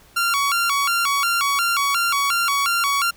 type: tone with vibrato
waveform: sawtooth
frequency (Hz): 1247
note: D#6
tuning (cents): +3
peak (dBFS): -14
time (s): 0.16-3.11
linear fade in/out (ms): 10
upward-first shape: square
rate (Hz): 2.8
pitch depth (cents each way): 180
effects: pink hiss -51 dBFS RMS until 3.16 s